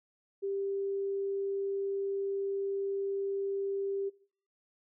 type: tone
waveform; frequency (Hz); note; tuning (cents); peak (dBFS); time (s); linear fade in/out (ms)
sine; 394.4; G4; +11; -31; 0.42-4.1; 20
effects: noise-tail reverb RT60 0.5 s tail -20 dB re dry